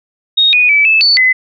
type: tone with pitch steps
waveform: sine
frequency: 3732 / 2472 / 2302 / 2619 / 4483 / 2028 Hz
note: A#7 / D#7 / D7 / E7 / C#8 / B6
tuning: +1 / -12 / -35 / -12 / +19 / +45 cents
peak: -6 dBFS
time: 0.37-1.33 s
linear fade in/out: 10 ms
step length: 160 ms
effects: none